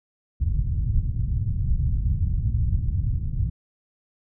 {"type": "low-pass noise", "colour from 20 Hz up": "white", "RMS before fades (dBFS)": -23, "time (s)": [0.4, 3.5], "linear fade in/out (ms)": 10, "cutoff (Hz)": 110, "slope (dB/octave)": 24, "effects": []}